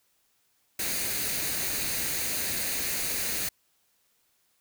white noise with comb filter, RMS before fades -30 dBFS, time 0.79-3.49 s, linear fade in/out 5 ms, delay 0.46 ms, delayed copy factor +0.5, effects white hiss -70 dBFS RMS until 4.6 s

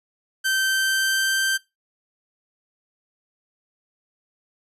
sawtooth tone with pitch glide, 1552 to 1563.7 Hz, G6 to G6, -18 to -5 cents, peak -16 dBFS, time 0.44-1.58 s, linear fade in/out 20 ms, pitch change +13 cents, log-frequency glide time 0.62-1.38 s, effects noise-tail reverb RT60 0.2 s tail -20 dB re dry + resampled to 32000 Hz

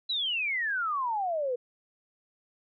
sine exponential sweep, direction down, 4040 to 476.5 Hz, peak -27 dBFS, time 0.09-1.56 s, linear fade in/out 10 ms, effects none

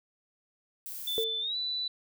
violet noise, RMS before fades -40 dBFS, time 0.86-1.24 s, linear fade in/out 0 ms
sine tone with pitch glide, 3520 to 3974 Hz, A7 to B7, 0 to +10 cents, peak -30 dBFS, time 1.07-1.88 s, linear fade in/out 5 ms, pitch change +210 cents, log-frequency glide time 1.4-1.56 s
sine tone with exponential decay, 450 Hz, A4, 39 cents sharp, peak -25 dBFS, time 1.18-1.51 s, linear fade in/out 0 ms, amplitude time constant 71 ms
effects none

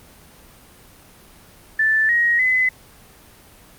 sine tone with pitch steps, 1760 / 1886.3 / 2022 Hz, A6 / A#6 / B6, 0 / +20 / +40 cents, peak -14 dBFS, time 1.79-2.69 s, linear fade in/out 5 ms, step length 300 ms, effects pink hiss -47 dBFS RMS until 3.78 s + Opus 24 kbps

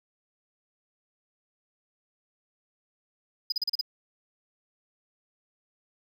triangle tone bursts, 4978 Hz, D#8, in tune, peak -23 dBFS, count 6, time 3.5-3.812 s, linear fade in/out 5 ms, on 22 ms, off 36 ms, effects none

